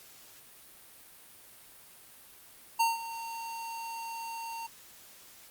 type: tone with ADSR envelope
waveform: square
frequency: 916 Hz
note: A#5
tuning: 31 cents flat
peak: -23 dBFS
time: 2.79-4.67 s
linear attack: 14 ms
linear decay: 170 ms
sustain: -15 dB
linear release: 11 ms
effects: white hiss -54 dBFS RMS until 5.5 s + Opus 48 kbps